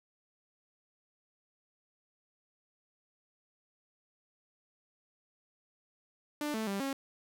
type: tone with pitch steps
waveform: sawtooth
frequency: 296.5 / 220.1 / 197.6 / 272.8 Hz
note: D4 / A3 / G3 / C#4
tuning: +17 / +1 / +14 / -28 cents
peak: -29 dBFS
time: 6.41-6.93 s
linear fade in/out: 2 ms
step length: 130 ms
effects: none